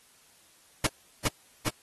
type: noise with echo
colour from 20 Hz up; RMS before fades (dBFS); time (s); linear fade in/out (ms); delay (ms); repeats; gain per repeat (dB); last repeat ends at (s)
pink; -24; 0.84-0.87; 5; 410; 2; -2; 1.69
effects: white hiss -60 dBFS RMS until 1.82 s + AAC 32 kbps